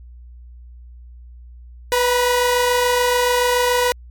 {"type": "tone pair together", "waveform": "sawtooth", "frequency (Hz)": [493.9, 960.8], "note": ["B4", "B5"], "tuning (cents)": [0, -48], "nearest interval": "octave", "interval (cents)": 1152, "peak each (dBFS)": [-12, -17], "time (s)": [1.92, 3.92], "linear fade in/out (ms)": 0, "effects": ["added 60 Hz sine -37 dBFS peak until 4.1 s", "MP3 96 kbps"]}